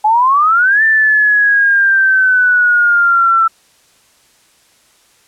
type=exponential two-way sweep; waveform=sine; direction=up then down; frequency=837 to 1782 to 1330 Hz; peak=-7 dBFS; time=0.04-3.48 s; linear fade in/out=10 ms; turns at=0.83 s; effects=white hiss -51 dBFS RMS until 5.27 s + low-pass 10000 Hz 12 dB/octave